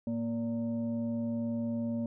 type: tone with frequency modulation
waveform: sine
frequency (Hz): 233.1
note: A#3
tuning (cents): 0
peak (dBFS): -30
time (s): 0.07-2.06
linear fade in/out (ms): 2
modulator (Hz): 344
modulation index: 0.57
effects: none